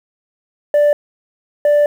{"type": "tone bursts at uneven times", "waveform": "sine", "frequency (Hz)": 587.3, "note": "D5", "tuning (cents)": 0, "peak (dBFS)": -6, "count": 2, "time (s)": [[0.74, 0.93], [1.65, 1.86]], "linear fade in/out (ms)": 2, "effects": ["tanh soft clip ceiling -8 dBFS", "7-bit"]}